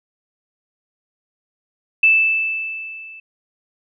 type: tone with level ramp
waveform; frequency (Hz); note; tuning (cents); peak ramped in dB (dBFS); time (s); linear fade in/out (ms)
sine; 2637; E7; 0; -8 to -36; 2.03-3.2; 5
effects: none